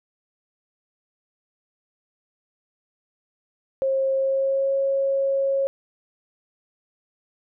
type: tone with pitch glide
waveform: sine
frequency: 536 to 546 Hz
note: C5 to C#5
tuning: +42 to -26 cents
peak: -19 dBFS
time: 3.82-5.67 s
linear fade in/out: 0 ms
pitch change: +32 cents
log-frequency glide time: 4.15-4.74 s
effects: none